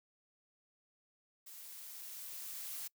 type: noise with level ramp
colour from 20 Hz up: blue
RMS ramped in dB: -52 to -43 dBFS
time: 1.46-2.88 s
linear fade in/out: 10 ms
effects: noise-tail reverb RT60 0.1 s tail -24 dB re dry